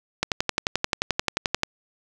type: click train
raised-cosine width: 0.2 ms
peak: -4 dBFS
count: 17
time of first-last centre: 0.23-1.634 s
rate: 11.4 Hz
effects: none